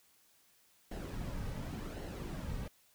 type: noise with flanger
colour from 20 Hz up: brown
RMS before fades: -41 dBFS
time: 0.91-2.68 s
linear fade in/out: 5 ms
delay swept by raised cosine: 0.82 to 2.92 ms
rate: 0.9 Hz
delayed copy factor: -0.5
effects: white hiss -68 dBFS RMS until 2.94 s